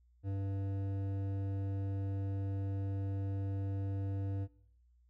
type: tone with hard clipping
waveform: sine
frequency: 98 Hz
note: G2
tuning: in tune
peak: -36 dBFS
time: 0.23-4.48 s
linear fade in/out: 50 ms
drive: 11 dB
effects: noise-tail reverb RT60 0.6 s tail -21 dB re dry + added 60 Hz sine -64 dBFS peak until 5.09 s